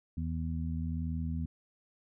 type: harmonic tone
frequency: 81.3 Hz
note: E2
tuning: 23 cents flat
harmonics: 1 / 2 / 3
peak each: -34 / -37 / -39 dBFS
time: 0.17-1.46 s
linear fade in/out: 5 ms
effects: none

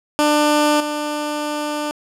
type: tone with level steps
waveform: 15% pulse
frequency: 297.9 Hz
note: D4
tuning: 25 cents sharp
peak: -7 / -15 dBFS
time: 0.19-1.91 s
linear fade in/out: 0 ms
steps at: 0.8 s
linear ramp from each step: 5 ms
effects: low-pass 12000 Hz 12 dB/octave

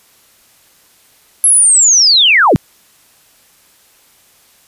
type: linear sweep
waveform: sine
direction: down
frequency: 11175 to 92.5 Hz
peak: -5 dBFS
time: 1.44-2.56 s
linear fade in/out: 0 ms
effects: white hiss -49 dBFS RMS until 4.67 s + resampled to 32000 Hz

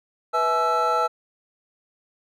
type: tone cluster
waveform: triangle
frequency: 491.6 / 650 / 853 / 1330 Hz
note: B4 / E5 / G#5 / E6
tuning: -8 / -24 / +46 / +15 cents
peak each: -25 / -25 / -23 / -20 dBFS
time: 0.33-1.08 s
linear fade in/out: 20 ms
effects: none

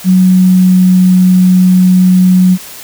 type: tone with pitch glide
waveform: sine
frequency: 185 to 183.62 Hz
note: F#3 to F#3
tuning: 0 to -13 cents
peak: -3 dBFS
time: 0.04-2.58 s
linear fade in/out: 50 ms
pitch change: -13 cents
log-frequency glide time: 0.18-1.02 s
effects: white hiss -29 dBFS RMS until 2.83 s

